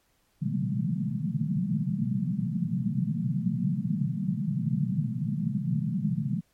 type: band-pass noise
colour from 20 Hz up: white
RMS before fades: -28 dBFS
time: 0.41-6.41 s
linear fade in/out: 20 ms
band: 120 to 220 Hz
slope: 96 dB/octave
effects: pink hiss -69 dBFS RMS until 6.53 s + MP3 64 kbps